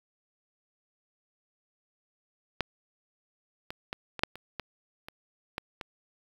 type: clicks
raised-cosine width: 0.3 ms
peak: -11 / -21 / -18 / -21 / -6 / -26 / -18 / -25 / -16 / -21 dBFS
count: 10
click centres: 2.607 / 3.705 / 3.929 / 4.193 / 4.235 / 4.356 / 4.597 / 5.085 / 5.581 / 5.812 s
effects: 7-bit